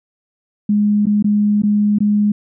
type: tone with dropouts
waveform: sine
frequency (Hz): 207.7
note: G#3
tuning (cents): 0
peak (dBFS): -11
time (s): 0.69-2.32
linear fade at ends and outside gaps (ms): 5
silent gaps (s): 1.057-1.067 / 1.226-1.243 / 1.621-1.634 / 1.986-2.004
effects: none